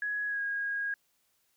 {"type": "tone with pitch glide", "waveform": "sine", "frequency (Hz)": [1674, 1637.7], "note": ["G#6", "G#6"], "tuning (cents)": [13, -25], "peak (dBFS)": -30, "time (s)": [0.02, 0.94], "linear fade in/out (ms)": 2, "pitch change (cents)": -38, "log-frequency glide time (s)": [0.27, 0.41], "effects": ["white hiss -73 dBFS RMS until 1.56 s"]}